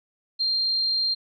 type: tone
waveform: sine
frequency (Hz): 4186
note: C8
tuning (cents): 0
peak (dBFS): -21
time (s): 0.39-1.15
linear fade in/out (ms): 20
effects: none